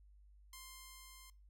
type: tone with level ramp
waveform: 5% pulse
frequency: 1050 Hz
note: C6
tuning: 6 cents sharp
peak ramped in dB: -39 to -45 dBFS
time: 0.53-1.3 s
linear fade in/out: 2 ms
effects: noise-tail reverb RT60 0.3 s tail -21 dB re dry + added 50 Hz sine -60 dBFS peak until 1.49 s